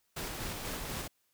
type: noise with tremolo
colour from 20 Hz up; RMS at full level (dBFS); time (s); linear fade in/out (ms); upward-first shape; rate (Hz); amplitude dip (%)
pink; -38; 0.16-1.08; 10; square; 4.1; 25
effects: white hiss -75 dBFS RMS until 1.33 s